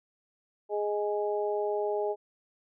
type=harmonic tone; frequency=207.7 Hz; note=G#3; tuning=in tune; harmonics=2 / 3 / 4; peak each=-29 / -33 / -35 dBFS; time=0.69-2.16 s; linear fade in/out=50 ms; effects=none